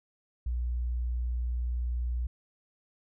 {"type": "tone", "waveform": "sine", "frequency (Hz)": 60.4, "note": "B1", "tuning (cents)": -38, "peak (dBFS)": -28, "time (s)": [0.46, 2.27], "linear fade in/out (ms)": 5, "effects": []}